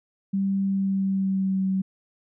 sine tone with pitch glide, 195.3 to 190.51 Hz, G3 to G3, -6 to -49 cents, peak -21 dBFS, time 0.33-1.82 s, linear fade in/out 10 ms, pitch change -43 cents, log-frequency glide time 0.63-1.66 s, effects none

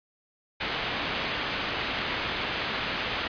white low-pass noise, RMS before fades -31 dBFS, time 0.6-3.28 s, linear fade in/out 10 ms, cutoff 3500 Hz, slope 24 dB/octave, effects resampled to 11025 Hz

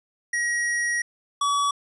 square tone pair in turn, 1900 / 1138.6 Hz, A#6 / C#6, +33 / +46 cents, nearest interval major sixth, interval 887 cents, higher first, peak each -23 / -21 dBFS, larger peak second, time 0.33-1.02 / 1.41-1.71 s, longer first, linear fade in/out 5 ms, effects resampled to 24000 Hz

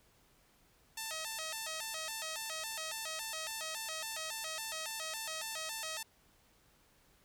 5% pulse tone with vibrato, 752 Hz, F#5, 28 cents sharp, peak -27 dBFS, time 0.97-6.03 s, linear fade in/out 5 ms, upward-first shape square, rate 3.6 Hz, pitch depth 290 cents each way, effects pink hiss -68 dBFS RMS until 7.24 s

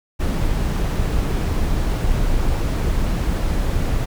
brown noise, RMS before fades -19 dBFS, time 0.19-4.06 s, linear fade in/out 20 ms, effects none

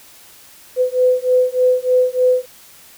sine beating tone pair, 503 / 506.3 Hz, B4 / B4, +32 / +43 cents, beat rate 3.3 Hz, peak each -15 dBFS, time 0.76-2.46 s, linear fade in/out 50 ms, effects white hiss -44 dBFS RMS until 2.97 s

